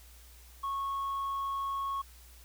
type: tone with tanh clipping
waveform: sine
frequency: 1100 Hz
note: C#6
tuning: 14 cents flat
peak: -32 dBFS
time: 0.63-2.02 s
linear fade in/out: 10 ms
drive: 1 dB
effects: added 60 Hz sine -53 dBFS peak until 2.44 s + white hiss -58 dBFS RMS until 2.44 s